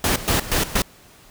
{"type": "noise with tremolo", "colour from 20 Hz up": "pink", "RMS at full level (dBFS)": -19, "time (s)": [0.04, 0.82], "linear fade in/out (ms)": 2, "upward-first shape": "square", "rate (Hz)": 4.2, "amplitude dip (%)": 80, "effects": ["pink hiss -49 dBFS RMS until 1.3 s"]}